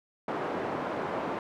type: band-pass noise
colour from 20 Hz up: pink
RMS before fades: -33 dBFS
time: 0.28-1.39 s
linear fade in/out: 2 ms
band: 310 to 1100 Hz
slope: 12 dB/octave
effects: none